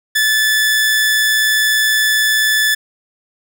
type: tone with amplitude modulation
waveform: sawtooth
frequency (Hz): 1739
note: A6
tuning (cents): -21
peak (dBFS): -7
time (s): 0.15-2.75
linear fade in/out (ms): 10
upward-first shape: sine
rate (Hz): 120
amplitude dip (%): 25
effects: none